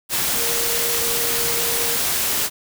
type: tone in noise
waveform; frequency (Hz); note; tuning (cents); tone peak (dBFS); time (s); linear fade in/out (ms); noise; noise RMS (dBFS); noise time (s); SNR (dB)
sine; 468.9; A#4; +10; -29; 0.34-1.99; 50; white; -21; 0.09-2.5; -11
effects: none